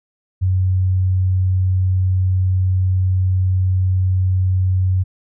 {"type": "tone", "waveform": "sine", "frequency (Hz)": 93, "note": "F#2", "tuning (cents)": 9, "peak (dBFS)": -13, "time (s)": [0.41, 5.04], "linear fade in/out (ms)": 20, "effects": []}